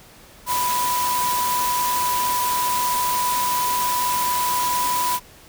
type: tone in noise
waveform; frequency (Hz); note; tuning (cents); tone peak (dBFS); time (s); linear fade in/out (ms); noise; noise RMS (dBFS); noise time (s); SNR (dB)
sine; 987.8; B5; 0; -20; 0.46-5.2; 50; white; -26; 0.46-5.2; +3
effects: pink hiss -47 dBFS RMS until 5.48 s